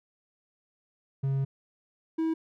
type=tone pair in turn; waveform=triangle; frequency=136 / 322.9 Hz; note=C#3 / E4; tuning=-33 / -36 cents; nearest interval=octave + minor third; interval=1497 cents; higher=second; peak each=-23 dBFS; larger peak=neither; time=1.23-1.45 / 2.18-2.34 s; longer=first; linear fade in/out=10 ms; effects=none